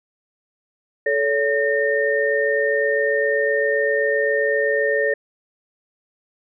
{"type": "tone cluster", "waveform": "sine", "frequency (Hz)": [436.3, 564, 1826], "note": ["A4", "C#5", "A#6"], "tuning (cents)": [-15, 30, -36], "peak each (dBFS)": -21, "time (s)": [1.06, 5.14], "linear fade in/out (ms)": 5, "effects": []}